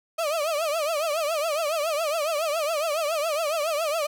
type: tone with vibrato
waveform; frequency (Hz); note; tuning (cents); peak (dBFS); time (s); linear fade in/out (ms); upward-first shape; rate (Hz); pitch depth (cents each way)
35% pulse; 622.3; D#5; 0; -22; 0.18-4.07; 10; triangle; 7.2; 170
effects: none